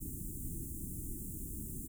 pink band-stop noise, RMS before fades -42 dBFS, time 0-1.88 s, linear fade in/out 20 ms, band 340 to 7700 Hz, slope 48 dB/octave, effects none

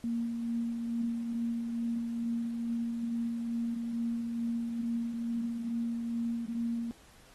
sine tone with tremolo, 233.1 Hz, A#3, in tune, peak -29 dBFS, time 0.04-6.91 s, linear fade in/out 0 ms, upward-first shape sine, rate 2.3 Hz, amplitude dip 35%, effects pink hiss -59 dBFS RMS until 7.34 s + AAC 32 kbps

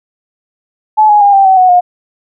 sine tone with pitch steps, 860 / 834.1 / 808.9 / 784.5 / 760.9 / 737.9 / 715.7 Hz, A5 / G#5 / G#5 / G5 / F#5 / F#5 / F5, -40 / +7 / -46 / +1 / +48 / -5 / +42 cents, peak -3 dBFS, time 0.97-1.81 s, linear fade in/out 20 ms, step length 120 ms, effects none

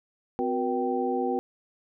sine tone cluster, 256.1 / 365.7 / 478.8 / 779 Hz, C4 / F#4 / A#4 / G5, -37 / -20 / +46 / -11 cents, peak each -30 dBFS, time 0.39-1.39 s, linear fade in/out 0 ms, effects none

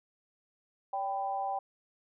sine tone with amplitude modulation, 784 Hz, G5, in tune, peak -27 dBFS, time 0.93-1.59 s, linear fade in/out 5 ms, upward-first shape sine, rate 213 Hz, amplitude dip 80%, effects none

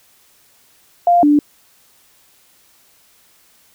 sine tone pair in turn, 698 / 293.5 Hz, F5 / D4, -1 / -1 cents, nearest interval octave + minor third, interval 1500 cents, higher first, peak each -8 dBFS, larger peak neither, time 1.07-1.23 / 1.23-1.39 s, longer neither, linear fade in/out 2 ms, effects white hiss -53 dBFS RMS until 3.74 s

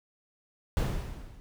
brown noise with level ramp, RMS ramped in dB -24 to -52 dBFS, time 0.77-1.4 s, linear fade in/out 0 ms, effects none

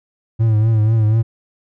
triangle tone with vibrato, 110 Hz, A2, in tune, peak -9 dBFS, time 0.39-1.23 s, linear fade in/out 20 ms, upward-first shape triangle, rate 4.1 Hz, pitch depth 72 cents each way, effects none

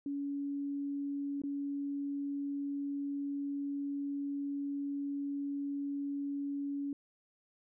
sine tone with dropouts, 282.3 Hz, C#4, 32 cents sharp, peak -34 dBFS, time 0.06-6.93 s, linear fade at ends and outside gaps 2 ms, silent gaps 1.418-1.436 s, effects none

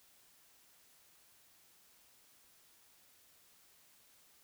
silence, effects white hiss -66 dBFS RMS until 4.43 s

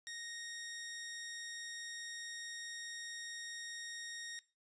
15% pulse tone, 1864.7 Hz, A#6, in tune, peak -38 dBFS, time 0.07-4.39 s, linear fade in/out 0 ms, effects noise-tail reverb RT60 0.3 s tail -19 dB re dry + resampled to 22050 Hz

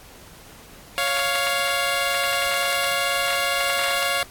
10% pulse tone pair together, 555.6 / 700 Hz, C#5 / F5, +4 / +4 cents, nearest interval major third, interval 400 cents, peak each -15 dBFS, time 0.98-4.23 s, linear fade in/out 0 ms, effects pink hiss -46 dBFS RMS until 4.3 s + AAC 64 kbps

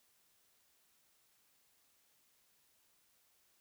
silence, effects white hiss -73 dBFS RMS until 3.6 s

